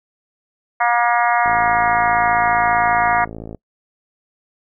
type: harmonic tone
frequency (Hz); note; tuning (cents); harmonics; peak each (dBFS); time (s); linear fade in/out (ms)
238.2; A#3; +38; 3 / 4 / 5 / 6 / 7 / 8 / 9; -17 / -19 / -21 / -23 / -24 / -25 / -26; 0.8-3.25; 10
type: click train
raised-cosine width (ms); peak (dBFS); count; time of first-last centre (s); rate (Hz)
2; -18; 116; 1.46-3.547; 55.1
effects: noise-tail reverb RT60 0.1 s tail -25 dB re dry